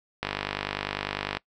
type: click train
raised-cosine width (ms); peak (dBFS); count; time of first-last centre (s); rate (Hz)
0.3; -11; 58; 0.23-1.37; 50
effects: noise-tail reverb RT60 0.1 s tail -22 dB re dry